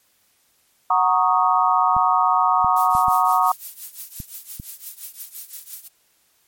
sine chord, D# minor seventh, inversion first, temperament equal, 740 / 932.3 / 1108.7 / 1244.5 Hz, F#5 / A#5 / C#6 / D#6, 0 / 0 / 0 / 0 cents, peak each -20 dBFS, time 0.9-3.52 s, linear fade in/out 5 ms
clicks, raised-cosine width 5 ms, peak -20 dBFS, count 6, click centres 1.966 / 2.646 / 2.951 / 3.083 / 4.202 / 4.599 s
violet noise with tremolo, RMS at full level -30 dBFS, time 2.76-5.88 s, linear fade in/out 5 ms, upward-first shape triangle, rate 5.8 Hz, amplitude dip 90%
effects white hiss -62 dBFS RMS until 6.47 s + MP3 64 kbps

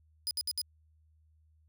sawtooth tone bursts, 4978 Hz, D#8, in tune, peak -28 dBFS, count 4, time 0.27-0.615 s, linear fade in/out 0 ms, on 39 ms, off 63 ms, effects added 78 Hz sine -63 dBFS peak until 1.68 s

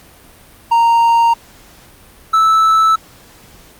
triangle tone pair in turn, 928 / 1312.4 Hz, A#5 / E6, -8 / -8 cents, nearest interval tritone, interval 600 cents, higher second, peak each -6 dBFS, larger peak neither, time 0.71-1.34 / 2.33-2.96 s, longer neither, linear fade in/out 10 ms, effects pink hiss -43 dBFS RMS until 3.79 s + Opus 48 kbps

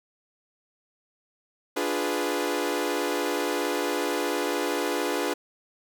sawtooth chord, D diminished seventh, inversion none, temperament equal with one note detuned, 293.7 / 350.8 / 415.3 / 493.9 Hz, D4 / F4 / Ab4 / Cb5, 0 / +8 / 0 / 0 cents, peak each -27 dBFS, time 1.76-5.34 s, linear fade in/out 10 ms, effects none

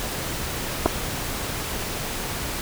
clicks, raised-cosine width 1 ms, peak -4 dBFS, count 2, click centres 0.859 / 0.862 s, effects pink hiss -29 dBFS RMS until 2.61 s

